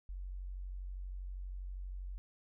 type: tone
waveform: sine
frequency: 46.25 Hz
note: F#1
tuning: in tune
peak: -40 dBFS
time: 0.09-2.18 s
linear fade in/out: 0 ms
effects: none